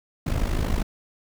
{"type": "noise with amplitude modulation", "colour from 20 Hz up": "brown", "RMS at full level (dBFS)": -20, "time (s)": [0.26, 0.83], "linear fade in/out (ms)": 10, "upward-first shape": "sine", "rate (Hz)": 52.2, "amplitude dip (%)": 75, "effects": []}